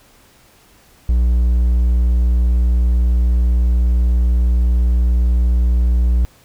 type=tone; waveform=triangle; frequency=60 Hz; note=B1; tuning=49 cents flat; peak=-9 dBFS; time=1.09-6.25 s; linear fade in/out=0 ms; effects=pink hiss -50 dBFS RMS until 6.44 s